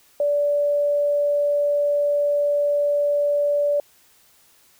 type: tone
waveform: sine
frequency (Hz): 580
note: D5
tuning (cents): -22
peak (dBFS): -17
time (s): 0.2-3.8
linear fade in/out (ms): 2
effects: white hiss -56 dBFS RMS until 4.79 s